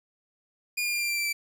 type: tone with pitch steps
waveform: sawtooth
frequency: 2428 / 2411 / 2395 / 2378 / 2362 / 2345 / 2329 Hz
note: D#7 / D7 / D7 / D7 / D7 / D7 / D7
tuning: -43 / +45 / +33 / +21 / +9 / -3 / -15 cents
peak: -23 dBFS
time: 0.77-1.33 s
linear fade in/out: 10 ms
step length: 80 ms
effects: 10-bit